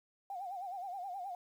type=tone with vibrato; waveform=sine; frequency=752 Hz; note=F#5; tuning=28 cents sharp; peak=-39 dBFS; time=0.3-1.35 s; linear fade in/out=2 ms; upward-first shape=sine; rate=9.5 Hz; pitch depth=120 cents each way; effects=11-bit